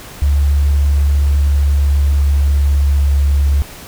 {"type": "tone with pitch glide", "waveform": "sine", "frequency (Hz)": [71.4, 70.5], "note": ["D2", "C#2"], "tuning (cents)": [-48, 30], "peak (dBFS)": -9, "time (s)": [0.22, 3.62], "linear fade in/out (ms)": 0, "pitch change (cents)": -22, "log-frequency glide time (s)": [0.92, 3.4], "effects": ["pink hiss -34 dBFS RMS until 3.87 s"]}